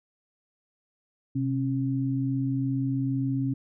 sine tone pair together, 129.1 / 271.5 Hz, C3 / C#4, -23 / -36 cents, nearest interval octave + minor second, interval 1287 cents, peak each -27 dBFS, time 1.35-3.54 s, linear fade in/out 10 ms, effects none

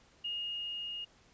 sine tone with level ramp, 2853 Hz, F7, 36 cents sharp, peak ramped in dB -34 to -38 dBFS, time 0.24-1.05 s, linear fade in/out 10 ms, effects pink hiss -64 dBFS RMS until 1.33 s + resampled to 16000 Hz

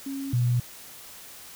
sine tone pair in turn, 273.5 / 121.83 Hz, C#4 / B2, -23 / -23 cents, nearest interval octave + major second, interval 1400 cents, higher first, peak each -30 / -20 dBFS, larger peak second, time 0.06-0.33 / 0.33-0.6 s, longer neither, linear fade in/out 5 ms, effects white hiss -45 dBFS RMS until 1.55 s

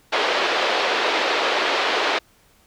pink band-pass noise, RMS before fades -21 dBFS, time 0.12-2.19 s, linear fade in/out 10 ms, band 400 to 4200 Hz, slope 24 dB/octave, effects pink hiss -57 dBFS RMS until 2.66 s

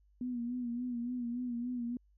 sine tone with vibrato, 242.8 Hz, B3, 29 cents flat, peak -34 dBFS, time 0.21-1.97 s, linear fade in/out 2 ms, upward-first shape sine, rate 3.5 Hz, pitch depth 56 cents each way, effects added 50 Hz sine -64 dBFS peak until 2.17 s

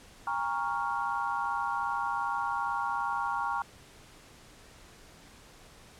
sine chord, Bb minor seventh, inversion third, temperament equal with one note detuned, 809.8 / 932.3 / 1108.7 / 1396.9 Hz, Ab5 / Bb5 / Db6 / F6, -44 / 0 / 0 / 0 cents, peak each -35 / -33 / -34 / -36 dBFS, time 0.27-3.62 s, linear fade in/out 2 ms, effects pink hiss -54 dBFS RMS until 5.99 s + low-pass 10000 Hz 12 dB/octave

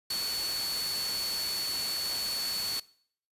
sine tone in noise, 4435 Hz, C#8, in tune, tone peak -30 dBFS, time 0.1-2.8 s, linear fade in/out 5 ms, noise white, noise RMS -36 dBFS, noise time 0.1-2.8 s, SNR +3 dB, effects noise-tail reverb RT60 0.6 s tail -22 dB re dry + resampled to 32000 Hz

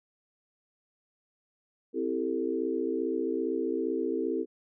sine chord, A minor seventh, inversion first, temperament equal with one note detuned, 261.6 / 329.6 / 392 / 447.2 Hz, C4 / E4 / G4 / A4, 0 / 0 / 0 / +28 cents, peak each -34 / -32 / -33 / -33 dBFS, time 1.93-4.46 s, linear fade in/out 50 ms, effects none

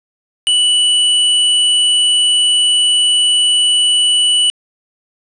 square tone, 2960 Hz, F#7, in tune, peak -10 dBFS, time 0.47-4.5 s, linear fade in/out 0 ms, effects resampled to 24000 Hz + 7-bit

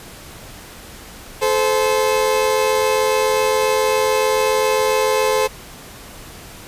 30% pulse tone pair together, 432.1 / 519.3 Hz, A4 / C5, -31 / -13 cents, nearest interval minor third, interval 318 cents, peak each -15 dBFS, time 1.41-5.48 s, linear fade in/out 20 ms, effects pink hiss -38 dBFS RMS until 6.67 s + resampled to 32000 Hz

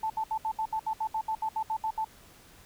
sine tone bursts, 879 Hz, A5, 2 cents flat, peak -27 dBFS, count 15, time 0.03-2.046 s, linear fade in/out 5 ms, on 70 ms, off 69 ms, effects pink hiss -55 dBFS RMS until 2.65 s

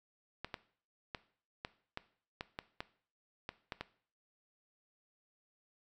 clicks, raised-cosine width 0.3 ms, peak -23 dBFS, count 11, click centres 0.446 / 0.542 / 1.148 / 1.649 / 1.974 / 2.409 / 2.589 / 2.805 / 3.491 / 3.722 / 3.81 s, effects noise-tail reverb RT60 0.5 s tail -17 dB re dry

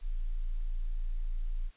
sine tone, 28.26 Hz, A0, 47 cents sharp, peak -29 dBFS, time 0.01-1.71 s, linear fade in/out 50 ms, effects white hiss -63 dBFS RMS until 1.76 s + resampled to 8000 Hz

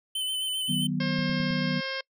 square tone with vibrato, 3045 Hz, F#7, 49 cents sharp, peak -28 dBFS, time 0.15-0.87 s, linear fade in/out 5 ms, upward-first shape sine, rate 7.6 Hz, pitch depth 27 cents each way
sine chord, B major, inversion first, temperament equal with one note detuned, 155.56 / 188.56 / 246.9 Hz, D#3 / F#3 / B3, 0 / +33 / 0 cents, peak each -30 dBFS, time 0.68-1.81 s, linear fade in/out 20 ms
harmonic tone, 534 Hz, C5, 35 cents sharp, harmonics 1 / 2 / 3 / 4 / 5 / 6 / 7 / 8 / 9 / 10, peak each -36 / -41 / -36 / -37 / -43 / -38 / -47 / -45 / -41 / -41 dBFS, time 1-2.01 s, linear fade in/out 5 ms
click train, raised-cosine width 5 ms, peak -31 dBFS, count 4, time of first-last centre 1.19-1.508 s, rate 9.44 Hz
effects noise-tail reverb RT60 0.1 s tail -26 dB re dry

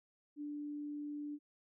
sine tone, 293.7 Hz, D4, in tune, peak -40 dBFS, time 0.36-1.39 s, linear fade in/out 50 ms, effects none

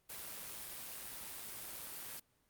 white noise with amplitude modulation, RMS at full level -45 dBFS, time 0.09-2.2 s, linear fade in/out 10 ms, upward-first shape sine, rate 109 Hz, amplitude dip 35%, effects pink hiss -75 dBFS RMS until 2.49 s + Opus 32 kbps

